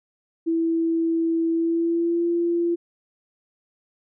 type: tone with pitch glide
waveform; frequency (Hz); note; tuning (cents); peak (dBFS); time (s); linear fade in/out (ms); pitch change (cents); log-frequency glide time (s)
sine; 329.6 to 342; E4 to F4; 0 to -36; -19; 0.46-2.76; 20; +64; 1.51-2.26
effects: none